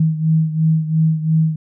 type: beating tone pair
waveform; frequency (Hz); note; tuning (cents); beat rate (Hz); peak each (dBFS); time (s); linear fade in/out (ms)
sine; 158.4 / 161.3; D#3 / E3; +31 / -37; 2.9; -14 / -19; 0-1.56; 5
effects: none